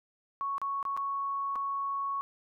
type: tone with dropouts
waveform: sine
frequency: 1108.7 Hz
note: C#6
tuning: in tune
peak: -30 dBFS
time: 0.41-2.21 s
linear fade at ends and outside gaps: 0 ms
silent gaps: 0.581-0.616 / 0.828-0.852 / 0.966-0.974 / 1.556-1.56 s
effects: none